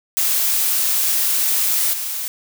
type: noise with level steps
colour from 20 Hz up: blue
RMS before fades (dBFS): -18 / -25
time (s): 0.17-2.28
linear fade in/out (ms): 0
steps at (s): 1.93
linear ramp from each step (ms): 5
effects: none